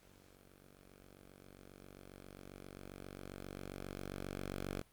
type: tone with level ramp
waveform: 5% pulse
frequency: 47.46 Hz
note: F#1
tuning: 45 cents sharp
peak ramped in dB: -53 to -28 dBFS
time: 0.01-4.82 s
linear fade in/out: 10 ms
effects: pink hiss -68 dBFS RMS until 4.92 s + Opus 48 kbps